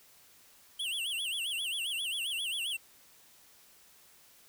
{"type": "tone with vibrato", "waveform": "square", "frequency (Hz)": 3035, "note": "F#7", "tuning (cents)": 43, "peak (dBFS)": -33, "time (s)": [0.79, 2.77], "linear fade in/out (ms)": 10, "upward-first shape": "sine", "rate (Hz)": 7.5, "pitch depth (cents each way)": 210, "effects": ["white hiss -60 dBFS RMS until 4.48 s"]}